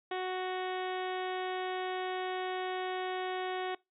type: harmonic tone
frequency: 370 Hz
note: F#4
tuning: in tune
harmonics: 1 / 2 / 3 / 4 / 5 / 6 / 7 / 8 / 9 / 10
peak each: -36 / -37 / -44 / -47 / -45 / -49 / -53 / -51 / -50 / -53 dBFS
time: 0.11-3.75 s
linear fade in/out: 5 ms
effects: noise-tail reverb RT60 0.2 s tail -23 dB re dry